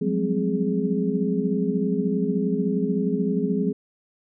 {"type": "tone cluster", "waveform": "sine", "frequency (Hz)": [177, 190.1, 206.7, 260, 416.2], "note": ["F3", "F#3", "G#3", "C4", "G#4"], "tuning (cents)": [23, 47, -8, -11, 4], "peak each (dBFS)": -27, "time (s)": [0.01, 3.73], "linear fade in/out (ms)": 10, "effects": []}